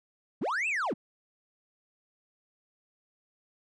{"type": "linear two-way sweep", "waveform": "triangle", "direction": "up then down", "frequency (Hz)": [123.47, 2717, 135.4], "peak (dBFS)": -26, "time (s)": [0.41, 0.94], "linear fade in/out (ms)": 10, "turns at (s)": 0.68, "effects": ["resampled to 22050 Hz"]}